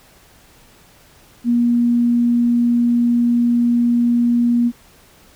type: tone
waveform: sine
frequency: 238.6 Hz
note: A#3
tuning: 41 cents sharp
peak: -12 dBFS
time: 1.44-4.72 s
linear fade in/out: 50 ms
effects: pink hiss -49 dBFS RMS until 5.35 s